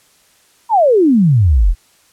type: exponential sweep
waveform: sine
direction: down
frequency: 974 to 36.81 Hz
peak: -7 dBFS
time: 0.69-1.75 s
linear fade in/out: 50 ms
effects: white hiss -52 dBFS RMS until 2.12 s + low-pass 11000 Hz 12 dB/octave